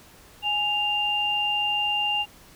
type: tone pair together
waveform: sine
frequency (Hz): 830.6 / 2794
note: G#5 / F7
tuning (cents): 0 / 0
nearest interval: octave + major sixth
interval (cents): 2100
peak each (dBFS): -28 / -23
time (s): 0.42-2.26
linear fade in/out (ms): 50
effects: pink hiss -51 dBFS RMS until 2.55 s